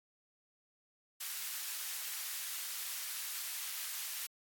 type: high-pass noise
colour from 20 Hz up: white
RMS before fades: -41 dBFS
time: 1.2-4.27 s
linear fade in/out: 10 ms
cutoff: 1400 Hz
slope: 12 dB/octave
effects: AAC 64 kbps